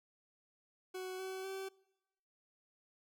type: tone with pitch steps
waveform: 40% pulse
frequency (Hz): 371.8 / 378.3 / 384.9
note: F#4 / F#4 / G4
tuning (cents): +8 / +38 / -32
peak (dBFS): -40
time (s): 0.94-1.69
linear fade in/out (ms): 10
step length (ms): 250
effects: noise-tail reverb RT60 1.0 s tail -24 dB re dry